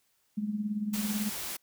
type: tone with tremolo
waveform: sine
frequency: 209.7 Hz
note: G#3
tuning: 17 cents sharp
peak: -26 dBFS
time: 0.37-1.3 s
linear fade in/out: 10 ms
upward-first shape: triangle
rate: 18 Hz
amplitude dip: 75%
type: noise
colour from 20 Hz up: white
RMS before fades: -37 dBFS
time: 0.93-1.57 s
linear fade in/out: 10 ms
effects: white hiss -72 dBFS RMS until 1.62 s